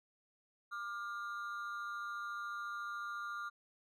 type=ring-modulated tone; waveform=triangle; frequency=1300 Hz; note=E6; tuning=24 cents flat; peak=-35 dBFS; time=0.71-3.5 s; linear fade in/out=20 ms; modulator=107 Hz; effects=none